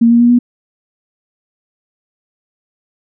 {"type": "tone with pitch steps", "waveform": "sine", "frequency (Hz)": [232.2, 235.7, 239.3, 242.9], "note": ["A#3", "A#3", "A#3", "B3"], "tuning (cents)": [-7, 19, 46, -29], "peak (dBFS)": -5, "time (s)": [0.01, 0.39], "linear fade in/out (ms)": 10, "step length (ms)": 95, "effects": []}